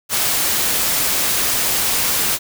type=noise; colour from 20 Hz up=white; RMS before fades=-18 dBFS; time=0.09-2.39 s; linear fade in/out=50 ms; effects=none